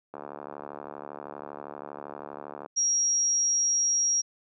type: click train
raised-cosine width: 1 ms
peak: -23 dBFS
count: 184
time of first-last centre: 0.14-2.661 s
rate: 72.6 Hz
type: tone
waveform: sine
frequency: 5650 Hz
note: F8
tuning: 19 cents sharp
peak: -22 dBFS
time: 2.76-4.22 s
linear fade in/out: 20 ms
effects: high-pass 300 Hz 12 dB/octave